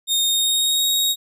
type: tone with pitch glide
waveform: sawtooth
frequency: 3689 to 3767 Hz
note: A#7 to A#7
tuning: -19 to +17 cents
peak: -14 dBFS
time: 0.07-1.16 s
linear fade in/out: 50 ms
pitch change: +36 cents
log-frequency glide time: 0.26-0.86 s
effects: none